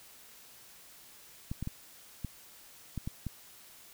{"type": "clicks", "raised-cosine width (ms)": 5, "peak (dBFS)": -23, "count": 7, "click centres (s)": [1.515, 1.626, 1.674, 2.247, 2.977, 3.075, 3.267], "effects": ["white hiss -55 dBFS RMS until 3.93 s"]}